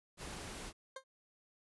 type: noise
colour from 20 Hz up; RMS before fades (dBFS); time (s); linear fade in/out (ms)
pink; -46; 0.17-0.73; 50
type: tone with exponential decay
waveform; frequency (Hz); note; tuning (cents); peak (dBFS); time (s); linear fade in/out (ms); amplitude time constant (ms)
20% pulse; 529; C5; +19; -36; 0.96-1.04; 5; 17
effects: resampled to 24000 Hz